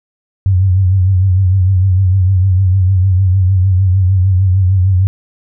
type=tone with vibrato; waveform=sine; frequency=93.8 Hz; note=F#2; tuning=24 cents sharp; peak=-7 dBFS; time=0.46-5.07 s; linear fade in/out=0 ms; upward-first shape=triangle; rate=6.6 Hz; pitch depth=88 cents each way; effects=none